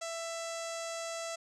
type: tone with low-pass filter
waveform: sawtooth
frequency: 664 Hz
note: E5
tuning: 12 cents sharp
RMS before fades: -39 dBFS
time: 0.01-1.36 s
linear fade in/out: 10 ms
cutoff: 7300 Hz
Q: 3.2
effects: none